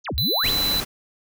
sine exponential two-way sweep, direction down then up, 7190 to 58.27 to 5310 Hz, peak -24 dBFS, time 0.04-0.53 s, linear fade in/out 50 ms, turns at 0.15 s
square tone, 4000 Hz, B7, 21 cents sharp, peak -21 dBFS, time 0.18-0.8 s, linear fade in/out 0 ms
pink noise, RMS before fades -28 dBFS, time 0.43-0.85 s, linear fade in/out 20 ms
effects none

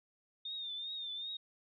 sine tone with vibrato, 3636 Hz, A#7, 44 cents flat, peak -39 dBFS, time 0.45-1.37 s, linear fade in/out 5 ms, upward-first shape triangle, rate 2.6 Hz, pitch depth 80 cents each way, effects none

